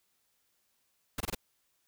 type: noise bursts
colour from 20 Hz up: pink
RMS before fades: -34 dBFS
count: 4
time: 1.18-1.349 s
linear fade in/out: 5 ms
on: 25 ms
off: 23 ms
effects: white hiss -75 dBFS RMS until 1.87 s